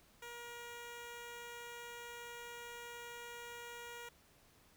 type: tone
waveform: 10% pulse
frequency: 475.3 Hz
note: A#4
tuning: 34 cents sharp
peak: -39 dBFS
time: 0.22-4.09 s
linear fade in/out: 5 ms
effects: pink hiss -67 dBFS RMS until 4.76 s